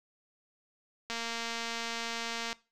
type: click train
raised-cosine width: 0.2 ms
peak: -19 dBFS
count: 331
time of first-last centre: 1.1-2.529 s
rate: 231 Hz
effects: noise-tail reverb RT60 0.3 s tail -20 dB re dry